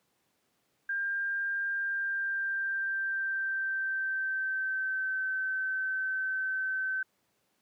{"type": "tone with pitch glide", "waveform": "sine", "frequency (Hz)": [1598, 1536.4], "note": ["G6", "G6"], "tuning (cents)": [33, -35], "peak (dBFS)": -29, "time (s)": [0.89, 7.03], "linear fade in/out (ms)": 5, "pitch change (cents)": -68, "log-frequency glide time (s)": [1.68, 5.23], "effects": ["pink hiss -74 dBFS RMS until 7.61 s", "high-pass 150 Hz 12 dB/octave"]}